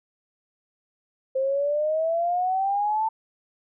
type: exponential sweep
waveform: sine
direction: up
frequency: 523.3 to 894 Hz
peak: -21 dBFS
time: 1.35-3.09 s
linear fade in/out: 10 ms
effects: none